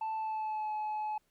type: tone with pitch glide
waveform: sine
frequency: 880 to 854 Hz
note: A5 to G#5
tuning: 0 to +48 cents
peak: -30 dBFS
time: 0.01-1.18 s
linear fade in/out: 5 ms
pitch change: -52 cents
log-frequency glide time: 0.15-0.72 s
effects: tanh soft clip ceiling -32 dBFS + pink hiss -75 dBFS RMS until 1.3 s